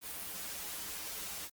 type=noise with comb filter; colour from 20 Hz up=white; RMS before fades=-42 dBFS; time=0.01-1.5 s; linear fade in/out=50 ms; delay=8 ms; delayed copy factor=-1; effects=Opus 32 kbps